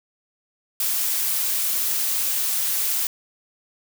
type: noise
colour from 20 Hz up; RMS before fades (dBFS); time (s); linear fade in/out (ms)
blue; -23; 0.8-3.07; 2
effects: none